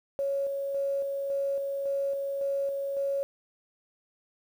sine tone with tremolo, 554.4 Hz, C#5, in tune, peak -26 dBFS, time 0.19-3.23 s, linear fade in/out 0 ms, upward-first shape square, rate 1.8 Hz, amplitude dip 30%, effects 9-bit

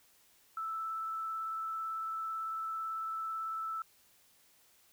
sine tone with vibrato, 1318.5 Hz, E6, in tune, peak -35 dBFS, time 0.57-3.82 s, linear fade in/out 2 ms, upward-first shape triangle, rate 18 Hz, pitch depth 12 cents each way, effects white hiss -66 dBFS RMS until 4.92 s

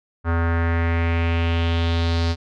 square tone with low-pass filter sweep, 83.8 Hz, E2, 29 cents sharp, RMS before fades -20 dBFS, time 0.24-2.36 s, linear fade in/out 50 ms, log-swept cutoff 1400 to 4700 Hz, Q 3, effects none

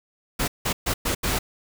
pink noise bursts at uneven times, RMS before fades -24 dBFS, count 5, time 0.39-0.48 / 0.65-0.73 / 0.86-0.94 / 1.05-1.15 / 1.23-1.39 s, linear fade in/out 10 ms, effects none

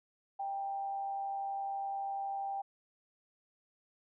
sine tone with amplitude modulation, 789 Hz, G5, 11 cents sharp, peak -33 dBFS, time 0.39-2.62 s, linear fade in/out 10 ms, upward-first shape sine, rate 149 Hz, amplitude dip 35%, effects none

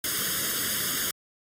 white noise with comb filter, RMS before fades -28 dBFS, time 0.04-1.11 s, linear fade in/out 2 ms, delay 0.6 ms, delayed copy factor +0.9, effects high-pass 100 Hz 12 dB/octave + AAC 48 kbps

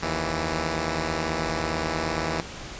5% pulse tone pair together, 77.78 / 164.81 Hz, D#2 / E3, 0 / 0 cents, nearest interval octave + minor second, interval 1300 cents, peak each -17 dBFS, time 0.02-2.41 s, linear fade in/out 10 ms, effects pink hiss -38 dBFS RMS until 2.79 s + resampled to 16000 Hz

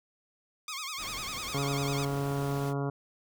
10% pulse tone with vibrato, 1166 Hz, D6, 13 cents flat, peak -27 dBFS, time 0.68-2.05 s, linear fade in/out 2 ms, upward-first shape sine, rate 10 Hz, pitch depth 160 cents each way
pink noise, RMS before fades -44 dBFS, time 0.97-2.74 s, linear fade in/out 50 ms
harmonic tone, 140 Hz, C#3, 18 cents sharp, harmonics 1 / 2 / 3 / 4 / 5 / 6 / 7 / 8 / 9 / 10, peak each -31 / -36 / -36 / -43 / -41 / -47 / -45 / -45 / -50 / -47 dBFS, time 1.54-2.9 s, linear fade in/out 5 ms
effects none

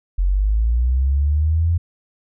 sine linear sweep, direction up, 43.65 to 86.3 Hz, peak -14 dBFS, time 0.18-1.78 s, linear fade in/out 10 ms, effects none

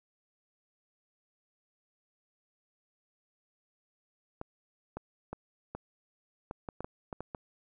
clicks, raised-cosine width 1 ms, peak -24 dBFS, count 11, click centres 4.414 / 4.97 / 5.33 / 5.75 / 6.511 / 6.688 / 6.806 / 6.845 / 7.128 / 7.206 / 7.348 s, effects none

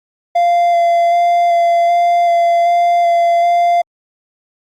triangle tone with vibrato, 690 Hz, F5, 21 cents flat, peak -7 dBFS, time 0.35-3.82 s, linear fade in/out 10 ms, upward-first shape square, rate 1.3 Hz, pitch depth 10 cents each way, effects Opus 48 kbps

